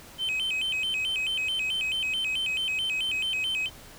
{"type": "tone with vibrato", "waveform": "sine", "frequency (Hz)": 2800, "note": "F7", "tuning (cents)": 4, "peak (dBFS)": -23, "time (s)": [0.18, 3.7], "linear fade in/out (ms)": 50, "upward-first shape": "square", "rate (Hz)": 4.6, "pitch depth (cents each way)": 170, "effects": ["tanh soft clip ceiling -25 dBFS", "pink hiss -48 dBFS RMS until 3.98 s"]}